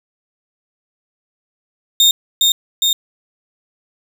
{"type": "tone with echo", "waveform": "35% pulse", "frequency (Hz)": 3663, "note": "A#7", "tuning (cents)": -31, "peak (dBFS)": -6, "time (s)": [2, 2.11], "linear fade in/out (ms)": 2, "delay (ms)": 410, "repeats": 2, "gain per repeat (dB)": -2, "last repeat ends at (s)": 2.93, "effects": []}